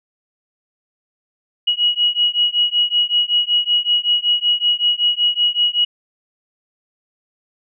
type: beating tone pair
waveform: sine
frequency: 2905 / 2910.3 Hz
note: F#7 / F#7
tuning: -32 / -29 cents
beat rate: 5.3 Hz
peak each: -17 dBFS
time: 1.67-5.85 s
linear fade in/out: 10 ms
effects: none